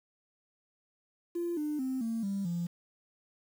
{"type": "tone with pitch steps", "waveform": "triangle", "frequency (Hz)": [344.4, 299.8, 261, 227.2, 197.81, 172.2], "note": ["F4", "D4", "C4", "A#3", "G3", "F3"], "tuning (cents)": [-24, 36, -4, -44, 16, -24], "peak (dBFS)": -27, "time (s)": [1.35, 2.67], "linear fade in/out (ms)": 10, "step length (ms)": 220, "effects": ["tanh soft clip ceiling -28 dBFS", "9-bit"]}